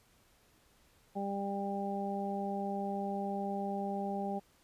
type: harmonic tone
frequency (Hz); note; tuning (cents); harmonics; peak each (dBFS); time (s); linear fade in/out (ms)
198.8; G3; +25; 1 / 2 / 3 / 4; -37 / -41 / -42 / -38; 1.15-4.4; 20
effects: pink hiss -67 dBFS RMS until 4.63 s + resampled to 32000 Hz